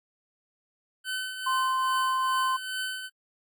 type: tone with tremolo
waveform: 25% pulse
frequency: 1520 Hz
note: F#6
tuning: 46 cents sharp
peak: -25 dBFS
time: 1.04-3.1 s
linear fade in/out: 50 ms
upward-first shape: triangle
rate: 2.4 Hz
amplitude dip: 60%
type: tone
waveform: sine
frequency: 1044 Hz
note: C6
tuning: 4 cents flat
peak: -24 dBFS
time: 1.46-2.57 s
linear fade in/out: 10 ms
effects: AAC 64 kbps